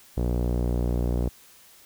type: tone with low-pass filter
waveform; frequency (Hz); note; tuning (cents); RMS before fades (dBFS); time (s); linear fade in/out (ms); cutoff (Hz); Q
sawtooth; 60.2; B1; -44; -25; 0.17-1.29; 5; 520; 1.2
effects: white hiss -53 dBFS RMS until 1.85 s